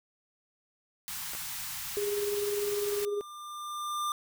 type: band-stop noise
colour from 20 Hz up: white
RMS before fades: -38 dBFS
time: 1.08-3.05 s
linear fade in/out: 0 ms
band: 210 to 780 Hz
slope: 48 dB/octave
type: clicks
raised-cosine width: 0.5 ms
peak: -28 dBFS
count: 2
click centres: 1.335 / 1.35 s
type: tone with exponential growth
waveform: square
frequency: 1195 Hz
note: D6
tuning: 30 cents sharp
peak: -29 dBFS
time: 1.91-4.12 s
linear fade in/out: 1 ms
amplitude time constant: 480 ms
type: tone with tremolo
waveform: sine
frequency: 410.2 Hz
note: G#4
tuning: 21 cents flat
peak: -27 dBFS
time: 1.97-3.21 s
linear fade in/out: 0 ms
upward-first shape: sine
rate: 20 Hz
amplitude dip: 40%
effects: none